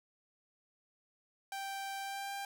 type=tone with pitch glide; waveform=sawtooth; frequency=784 to 794.5 Hz; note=G5 to G5; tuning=0 to +23 cents; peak=-35 dBFS; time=1.52-2.45 s; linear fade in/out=2 ms; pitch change=+23 cents; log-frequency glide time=2-2.33 s; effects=none